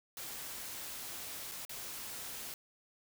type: noise with dropouts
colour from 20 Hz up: white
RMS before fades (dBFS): -44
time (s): 0.17-2.54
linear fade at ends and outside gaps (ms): 1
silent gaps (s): 1.514-1.518 / 1.651-1.694
effects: none